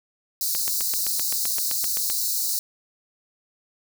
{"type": "high-pass noise", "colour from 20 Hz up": "white", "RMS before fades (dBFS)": -25, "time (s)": [0.41, 2.59], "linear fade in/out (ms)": 2, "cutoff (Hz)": 4000, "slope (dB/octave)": 96}
{"type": "click train", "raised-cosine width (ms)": 0.2, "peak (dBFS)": -14, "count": 13, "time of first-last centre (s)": [0.55, 2.1], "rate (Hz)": 7.74}
{"effects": []}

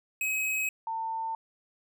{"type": "tone pair in turn", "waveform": ["square", "sine"], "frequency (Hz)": [2545, 899.8], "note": ["D#7", "A5"], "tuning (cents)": [39, 39], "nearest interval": "octave + tritone", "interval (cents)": 1800, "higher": "first", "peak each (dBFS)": [-28, -30], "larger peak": "first", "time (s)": [[0.21, 0.69], [0.87, 1.35]], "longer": "neither", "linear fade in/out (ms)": 2, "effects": []}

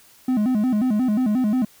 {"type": "tone with vibrato", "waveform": "triangle", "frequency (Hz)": 232.1, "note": "A#3", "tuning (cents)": -7, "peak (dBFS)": -15, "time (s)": [0.28, 1.65], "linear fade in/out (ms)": 5, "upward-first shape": "square", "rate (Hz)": 5.6, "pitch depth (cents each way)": 170, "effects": ["white hiss -52 dBFS RMS until 1.8 s"]}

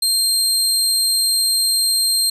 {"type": "tone", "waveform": "25% pulse", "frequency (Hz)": 4186, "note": "C8", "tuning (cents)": 0, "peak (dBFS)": -10, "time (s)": [0.02, 2.3], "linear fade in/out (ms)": 5, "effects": []}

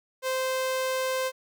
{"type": "tone", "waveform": "sawtooth", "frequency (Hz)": 520, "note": "C5", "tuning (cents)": -11, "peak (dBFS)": -22, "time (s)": [0.22, 1.32], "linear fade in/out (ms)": 50, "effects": []}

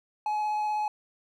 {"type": "tone with vibrato", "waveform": "triangle", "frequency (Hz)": 847, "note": "G#5", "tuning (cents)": 34, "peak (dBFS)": -24, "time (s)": [0.26, 0.88], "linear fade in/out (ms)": 2, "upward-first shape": "triangle", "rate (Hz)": 16, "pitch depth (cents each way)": 11, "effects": []}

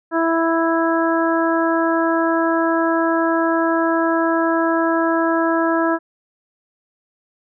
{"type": "harmonic tone", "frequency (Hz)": 329.6, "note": "E4", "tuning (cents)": 0, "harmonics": [1, 2, 3, 4, 5], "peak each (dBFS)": [-18, -21, -23, -24, -25], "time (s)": [0.11, 5.99], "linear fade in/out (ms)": 50, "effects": []}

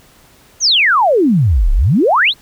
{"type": "exponential two-way sweep", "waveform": "sine", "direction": "down then up", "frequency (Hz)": [6780, 31.15, 4427], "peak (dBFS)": -8, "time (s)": [0.6, 2.34], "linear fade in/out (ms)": 50, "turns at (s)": 1.72, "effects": ["pink hiss -47 dBFS RMS until 2.41 s"]}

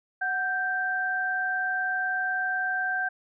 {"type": "tone pair together", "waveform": "sine", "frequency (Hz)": [740, 1568], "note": ["F#5", "G6"], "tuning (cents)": [0, 0], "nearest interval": "octave + minor second", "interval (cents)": 1300, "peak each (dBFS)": [-31, -26], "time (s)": [0.21, 3.09], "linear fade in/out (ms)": 10, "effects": []}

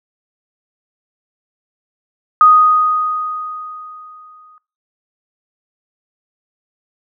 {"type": "tone with exponential decay", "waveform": "sine", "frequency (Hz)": 1244.5, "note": "D#6", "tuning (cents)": 0, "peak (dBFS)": -3, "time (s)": [2.41, 4.58], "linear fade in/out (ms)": 1, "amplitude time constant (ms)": 470, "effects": ["noise-tail reverb RT60 0.3 s tail -22 dB re dry"]}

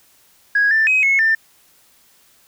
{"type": "tone with pitch steps", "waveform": "sine", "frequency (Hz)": [1655, 1774, 2532, 2185, 1790], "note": ["G#6", "A6", "D#7", "C#7", "A6"], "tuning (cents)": [-6, 14, 30, -26, 29], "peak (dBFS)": -11, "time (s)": [0.55, 1.35], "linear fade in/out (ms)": 5, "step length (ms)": 160, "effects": ["tanh soft clip ceiling -8 dBFS", "white hiss -54 dBFS RMS until 2.47 s"]}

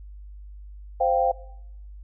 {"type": "chord", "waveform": "sine", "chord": "C suspended fourth", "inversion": "none", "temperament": "just", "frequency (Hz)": [523.3, 697.7, 784.9], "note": ["C5", "F5", "G5"], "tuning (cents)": [0, -2, 2], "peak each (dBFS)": -23, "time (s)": [1, 1.32], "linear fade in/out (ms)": 10, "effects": ["noise-tail reverb RT60 0.8 s tail -20 dB re dry", "added 50 Hz sine -39 dBFS peak until 2.03 s"]}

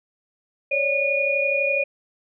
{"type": "tone cluster", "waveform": "sine", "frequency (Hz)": [550, 582, 2448], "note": ["C#5", "D5", "D#7"], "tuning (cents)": [-14, -16, -29], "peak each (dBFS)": [-24, -27, -21], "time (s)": [0.71, 1.84], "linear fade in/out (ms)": 10, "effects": []}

